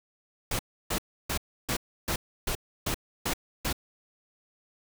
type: noise bursts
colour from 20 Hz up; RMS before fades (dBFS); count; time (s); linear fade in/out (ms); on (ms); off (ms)
pink; -29; 9; 0.51-3.728; 5; 82; 310
effects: none